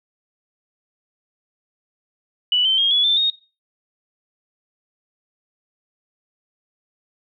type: tone with pitch steps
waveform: sine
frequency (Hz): 2960 / 3098 / 3243 / 3394 / 3553 / 3719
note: F#7 / G7 / G#7 / G#7 / A7 / A#7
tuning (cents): 0 / -21 / -42 / +37 / +16 / -5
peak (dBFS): -14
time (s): 2.52-3.3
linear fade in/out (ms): 2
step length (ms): 130
effects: noise-tail reverb RT60 0.3 s tail -19 dB re dry